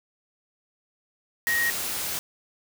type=tone in noise; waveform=sine; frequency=1880 Hz; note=A#6; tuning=14 cents sharp; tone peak=-22 dBFS; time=1.47-1.7 s; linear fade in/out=0 ms; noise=white; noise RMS=-30 dBFS; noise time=1.47-2.19 s; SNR=+5 dB; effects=none